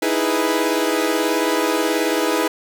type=chord; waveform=sawtooth; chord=E major seventh; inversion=third; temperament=equal; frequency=311.1 / 329.6 / 415.3 / 493.9 Hz; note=D#4 / E4 / G#4 / B4; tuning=0 / 0 / 0 / 0 cents; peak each=-19 dBFS; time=0.02-2.48 s; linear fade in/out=5 ms; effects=none